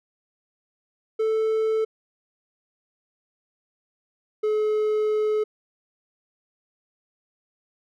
triangle tone pair in turn, 440 / 427.7 Hz, A4 / A4, 0 / -49 cents, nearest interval unison, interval 49 cents, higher first, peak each -18 dBFS, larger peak neither, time 1.19-1.85 / 4.43-5.44 s, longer second, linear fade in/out 10 ms, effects none

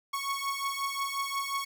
sawtooth beating tone pair, 1103 / 1108.6 Hz, C#6 / C#6, -9 / 0 cents, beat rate 5.6 Hz, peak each -30 / -30 dBFS, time 0.13-1.65 s, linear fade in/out 10 ms, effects none

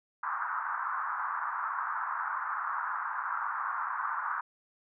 pink band-pass noise, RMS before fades -34 dBFS, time 0.23-4.41 s, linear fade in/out 5 ms, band 960 to 1500 Hz, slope 48 dB/octave, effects none

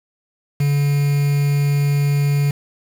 triangle tone with quantisation, 143.1 Hz, D3, 45 cents flat, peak -12 dBFS, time 0.6-2.51 s, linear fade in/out 5 ms, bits 5, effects none

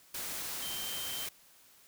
sine tone in noise, 3124 Hz, G7, 7 cents flat, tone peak -41 dBFS, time 0.62-1.26 s, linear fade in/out 5 ms, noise white, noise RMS -39 dBFS, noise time 0.14-1.29 s, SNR -5 dB, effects white hiss -61 dBFS RMS until 1.87 s

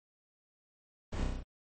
brown noise with echo, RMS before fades -34 dBFS, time 1.12-1.24 s, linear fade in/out 10 ms, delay 32 ms, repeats 6, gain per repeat -2 dB, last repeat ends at 1.432 s, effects MP3 32 kbps

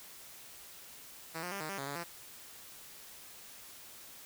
5% pulse tone with pitch steps, 162.7 / 178 / 198.3 / 155.2 / 196.7 / 138 / 142.2 / 171.2 Hz, E3 / F3 / G3 / D#3 / G3 / C#3 / C#3 / F3, -22 / +33 / +20 / -4 / +6 / -7 / +45 / -34 cents, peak -27 dBFS, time 1.34-2.044 s, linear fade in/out 20 ms, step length 88 ms, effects white hiss -52 dBFS RMS until 4.25 s

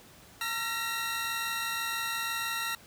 25% pulse tone cluster, 913 / 1360 / 1892 / 4038 Hz, A#5 / F6 / A#6 / B7, -36 / -46 / +25 / +38 cents, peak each -37 / -31 / -31 / -37 dBFS, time 0.41-2.75 s, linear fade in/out 2 ms, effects pink hiss -54 dBFS RMS until 2.86 s + high-pass 60 Hz 12 dB/octave

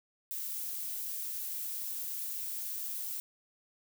violet noise, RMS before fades -38 dBFS, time 0.31-3.2 s, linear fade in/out 0 ms, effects none

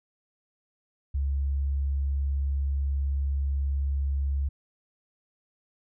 sine tone, 69.3 Hz, C#2, in tune, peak -24 dBFS, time 1.14-4.49 s, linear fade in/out 10 ms, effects none

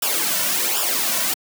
white noise with flanger, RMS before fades -21 dBFS, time 0.02-1.34 s, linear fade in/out 5 ms, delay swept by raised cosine 0.47 to 2.47 ms, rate 1.3 Hz, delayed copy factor -0.7, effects high-pass 200 Hz 12 dB/octave

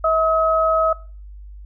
sine tone pair together, 643.3 / 1277 Hz, E5 / D#6, -42 / +45 cents, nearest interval octave, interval 1187 cents, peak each -17 dBFS, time 0.04-0.93 s, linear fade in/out 5 ms, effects noise-tail reverb RT60 0.4 s tail -21 dB re dry + added 50 Hz sine -35 dBFS peak until 1.65 s

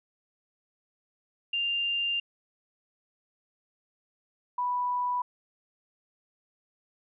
sine tone pair in turn, 2794 / 985.8 Hz, F7 / B5, 0 / -3 cents, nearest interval octave + tritone, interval 1803 cents, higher first, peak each -26 dBFS, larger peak neither, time 1.53-2.2 / 4.58-5.22 s, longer first, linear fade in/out 5 ms, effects none

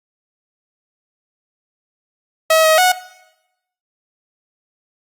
sawtooth tone with pitch steps, 640 / 633 / 734 Hz, D#5 / D#5 / F#5, +49 / +30 / -14 cents, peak -6 dBFS, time 2.5-2.92 s, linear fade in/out 5 ms, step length 140 ms, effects noise-tail reverb RT60 0.9 s tail -18 dB re dry + Opus 48 kbps

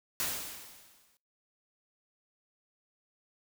white noise with exponential decay, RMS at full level -31 dBFS, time 0.2-1.17 s, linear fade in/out 0 ms, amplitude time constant 210 ms, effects noise-tail reverb RT60 0.3 s tail -23 dB re dry

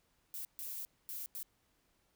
violet noise bursts at uneven times, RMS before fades -43 dBFS, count 4, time 0.34-0.45 / 0.59-0.85 / 1.09-1.26 / 1.35-1.43 s, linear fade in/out 0 ms, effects pink hiss -75 dBFS RMS until 2.15 s

